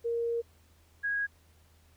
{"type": "tone pair in turn", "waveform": "sine", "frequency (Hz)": [467, 1647.9], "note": ["A#4", "G#6"], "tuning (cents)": [3, -14], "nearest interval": "octave + minor seventh", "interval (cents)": 2183, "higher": "second", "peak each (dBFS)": -28, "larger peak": "neither", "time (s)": [[0.04, 0.42], [1.03, 1.27]], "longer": "first", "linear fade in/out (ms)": 20, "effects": ["added 80 Hz sine -61 dBFS peak until 1.96 s", "pink hiss -66 dBFS RMS until 1.96 s"]}